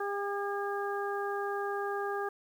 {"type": "harmonic tone with a mistuned harmonic", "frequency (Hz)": 402.5, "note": "G4", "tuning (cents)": 46, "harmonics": [1, 2, 3, 4], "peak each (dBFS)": [-34, -37, -39, -40], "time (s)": [0, 2.29], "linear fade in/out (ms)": 5, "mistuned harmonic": 4, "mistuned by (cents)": 18, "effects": ["10-bit"]}